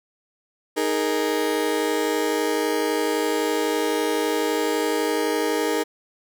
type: chord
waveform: 35% pulse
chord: D# suspended fourth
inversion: none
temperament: just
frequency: 311.1 / 414.8 / 466.7 Hz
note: D#4 / G#4 / A#4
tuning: 0 / -2 / +2 cents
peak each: -24 / -24 / -23 dBFS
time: 0.76-5.84 s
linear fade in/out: 20 ms
effects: none